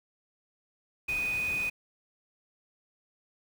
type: tone in noise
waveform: sine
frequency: 2489 Hz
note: D#7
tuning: in tune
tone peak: -28 dBFS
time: 1.08-1.7 s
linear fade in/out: 10 ms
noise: pink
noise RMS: -43 dBFS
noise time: 1.08-1.7 s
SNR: +12 dB
effects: none